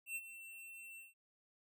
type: tone with ADSR envelope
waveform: square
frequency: 2699 Hz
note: E7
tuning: 40 cents sharp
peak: -39 dBFS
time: 0.06-1.14 s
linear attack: 97 ms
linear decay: 44 ms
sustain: -12 dB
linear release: 160 ms
effects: none